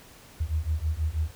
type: beating tone pair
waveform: sine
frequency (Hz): 75.2 / 81.4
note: D2 / E2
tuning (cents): +42 / -21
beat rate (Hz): 6.2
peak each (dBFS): -28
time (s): 0.4-1.31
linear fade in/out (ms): 10
effects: pink hiss -51 dBFS RMS until 1.35 s